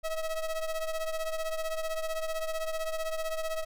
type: ring-modulated tone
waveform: square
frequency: 322.8 Hz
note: E4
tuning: 36 cents flat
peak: -28 dBFS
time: 0.03-3.65 s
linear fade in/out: 20 ms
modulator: 315 Hz
effects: none